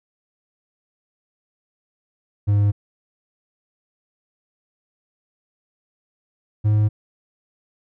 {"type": "tone pair in turn", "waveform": "triangle", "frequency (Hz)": [102.4, 106.08], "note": ["G#2", "G#2"], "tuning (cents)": [-24, 37], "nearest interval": "minor second", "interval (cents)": 61, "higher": "second", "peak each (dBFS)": [-12, -12], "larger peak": "neither", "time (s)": [[2.47, 2.72], [6.64, 6.89]], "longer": "neither", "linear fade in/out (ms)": 20, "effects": []}